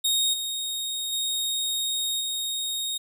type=tone with level steps; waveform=sawtooth; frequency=3729 Hz; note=A#7; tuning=in tune; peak=-18 / -25 / -22 / -24 dBFS; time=0.04-2.98 s; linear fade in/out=10 ms; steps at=0.33 / 1.12 / 2.2 s; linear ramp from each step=10 ms; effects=none